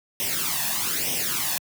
white noise with flanger, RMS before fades -26 dBFS, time 0.2-1.58 s, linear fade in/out 0 ms, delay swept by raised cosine 0.34 to 1.15 ms, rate 1.1 Hz, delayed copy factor +0.75, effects high-pass 100 Hz 12 dB/octave

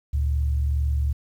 sine tone pair together, 72 / 114.29 Hz, D2 / A#2, -34 / -34 cents, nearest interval minor sixth, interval 800 cents, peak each -20 / -31 dBFS, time 0.13-1.13 s, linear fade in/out 10 ms, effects 9-bit

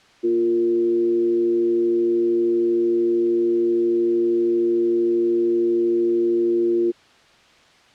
sine tone with frequency modulation, 349.2 Hz, F4, in tune, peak -16 dBFS, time 0.23-6.92 s, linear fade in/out 20 ms, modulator 113 Hz, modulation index 0.35, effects white hiss -52 dBFS RMS until 7.94 s + low-pass 4000 Hz 12 dB/octave

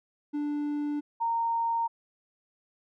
triangle / sine tone pair in turn, 293.7 / 923.3 Hz, D4 / A#5, 0 / -17 cents, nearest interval octave + minor sixth, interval 1983 cents, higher second, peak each -26 / -25 dBFS, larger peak second, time 0.33-1.01 / 1.2-1.88 s, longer neither, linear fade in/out 20 ms, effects none

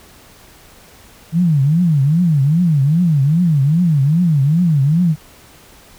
sine tone with vibrato, 155.56 Hz, D#3, in tune, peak -10 dBFS, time 1.32-5.16 s, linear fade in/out 50 ms, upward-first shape triangle, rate 2.5 Hz, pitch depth 290 cents each way, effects pink hiss -44 dBFS RMS until 5.98 s

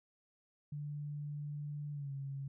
sine tone with pitch glide, 146.83 to 137.79 Hz, D3 to C#3, 0 to -10 cents, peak -39 dBFS, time 0.72-2.48 s, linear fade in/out 5 ms, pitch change -110 cents, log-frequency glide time 1.92-2.12 s, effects none

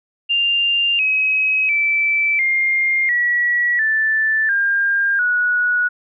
sine tone with pitch steps, 2794 / 2547 / 2322 / 2117 / 1930.5 / 1760.1 / 1604.7 / 1463.1 Hz, F7 / D#7 / D7 / C7 / B6 / A6 / G6 / F#6, 0 / +40 / -20 / +20 / -40 / 0 / +40 / -20 cents, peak -14 dBFS, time 0.29-5.89 s, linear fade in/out 20 ms, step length 700 ms, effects none

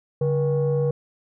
sine tone pair together, 142.6 / 479.6 Hz, C#3 / A#4, +49 / +49 cents, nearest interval octave + major sixth, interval 2100 cents, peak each -20 dBFS, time 0.21-0.91 s, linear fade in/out 5 ms, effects tanh soft clip ceiling -15 dBFS

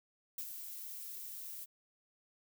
violet noise with ADSR envelope, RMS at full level -40 dBFS, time 0.38-1.66 s, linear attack 4 ms, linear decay 64 ms, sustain -6 dB, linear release 26 ms, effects none

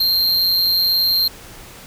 square tone with amplitude modulation, 4186 Hz, C8, in tune, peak -12 dBFS, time 0-1.28 s, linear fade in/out 5 ms, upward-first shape sine, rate 181 Hz, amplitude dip 55%, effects pink hiss -39 dBFS RMS until 1.86 s

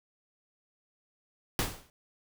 pink noise with exponential decay, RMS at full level -26 dBFS, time 1.59-1.9 s, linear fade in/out 1 ms, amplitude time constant 66 ms, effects none

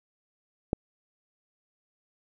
click, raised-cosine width 2 ms, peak -11 dBFS, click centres 0.731 s, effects none

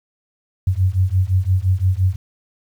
sine beating tone pair, 90.6 / 96.4 Hz, F#2 / G2, -36 / -28 cents, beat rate 5.8 Hz, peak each -17 dBFS, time 0.67-2.16 s, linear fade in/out 5 ms, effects 8-bit

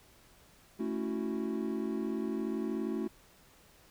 triangle chord, F# minor seventh, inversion first, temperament equal, 220 / 277.2 / 329.6 / 370 Hz, A3 / C#4 / E4 / F#4, 0 / 0 / 0 / 0 cents, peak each -34 / -37 / -36 / -36 dBFS, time 0.79-3.08 s, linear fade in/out 10 ms, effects pink hiss -61 dBFS RMS until 3.9 s

